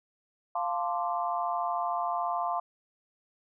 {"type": "chord", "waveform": "sine", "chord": "D minor seventh", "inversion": "first", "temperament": "equal with one note detuned", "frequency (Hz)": [698.5, 880, 1041.1, 1174.7], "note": ["F5", "A5", "C6", "D6"], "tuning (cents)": [0, 0, -9, 0], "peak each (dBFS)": [-31, -35, -33, -36], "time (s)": [0.55, 2.6], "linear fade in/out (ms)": 5, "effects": []}